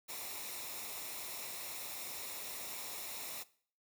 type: noise with comb filter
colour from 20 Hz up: white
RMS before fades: -44 dBFS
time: 0.08-3.44 s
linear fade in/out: 20 ms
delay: 0.64 ms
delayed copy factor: -0.55
effects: noise-tail reverb RT60 0.5 s tail -19 dB re dry